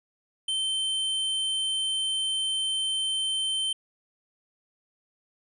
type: tone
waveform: square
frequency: 3100 Hz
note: G7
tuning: 20 cents flat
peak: -26 dBFS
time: 0.48-3.73 s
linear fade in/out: 5 ms
effects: resampled to 24000 Hz